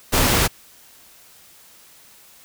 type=noise; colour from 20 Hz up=pink; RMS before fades=-17 dBFS; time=0.12-0.48 s; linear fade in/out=20 ms; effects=white hiss -49 dBFS RMS until 2.44 s